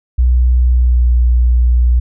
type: tone with pitch glide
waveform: sine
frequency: 61.74 to 60.5 Hz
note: B1 to B1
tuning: 0 to -35 cents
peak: -7 dBFS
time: 0.18-2 s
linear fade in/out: 10 ms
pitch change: -35 cents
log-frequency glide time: 0.71-1.08 s
effects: none